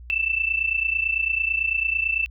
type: tone pair together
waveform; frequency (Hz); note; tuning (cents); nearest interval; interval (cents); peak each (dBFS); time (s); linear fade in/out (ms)
sine; 2637 / 2666; E7 / E7; 0 / +19; unison; 19; -24 / -23; 0.1-2.26; 0
effects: added 60 Hz sine -39 dBFS peak until 2.3 s